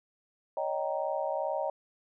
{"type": "chord", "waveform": "sine", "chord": "Eb dominant seventh", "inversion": "third", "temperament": "just", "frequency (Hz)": [560, 622.3, 777.8, 933.4], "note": ["Db5", "Eb5", "G5", "Bb5"], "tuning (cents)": [18, 0, -14, 2], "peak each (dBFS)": [-34, -33, -36, -37], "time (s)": [0.57, 1.7], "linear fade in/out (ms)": 2, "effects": []}